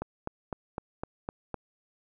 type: click train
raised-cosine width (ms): 1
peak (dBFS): -19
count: 7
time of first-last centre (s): 0.02-1.543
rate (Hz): 3.94
effects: none